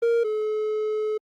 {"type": "tone pair in turn", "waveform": "triangle", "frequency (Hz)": [466.2, 429.3], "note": ["A#4", "A4"], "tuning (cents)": [0, -43], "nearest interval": "minor second", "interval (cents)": 143, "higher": "first", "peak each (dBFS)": [-16, -21], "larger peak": "first", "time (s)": [[0.02, 0.24], [0.24, 1.18]], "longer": "second", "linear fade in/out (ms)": 10, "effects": ["Opus 24 kbps"]}